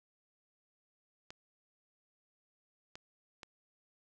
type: clicks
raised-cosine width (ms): 0.2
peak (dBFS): -29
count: 3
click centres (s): 1.305 / 2.955 / 3.432
effects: none